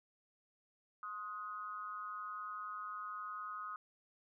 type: tone with amplitude modulation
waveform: sine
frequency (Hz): 1255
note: D#6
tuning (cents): +15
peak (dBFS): -38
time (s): 1.03-3.76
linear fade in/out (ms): 2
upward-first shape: sine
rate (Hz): 201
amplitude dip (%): 80
effects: none